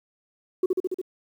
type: tone with echo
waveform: sine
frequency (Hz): 369.7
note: F#4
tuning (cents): -1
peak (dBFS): -16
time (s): 0.63-0.66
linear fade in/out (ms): 5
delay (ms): 71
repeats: 5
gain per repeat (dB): -2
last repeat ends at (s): 1.015
effects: tanh soft clip ceiling -15 dBFS + 9-bit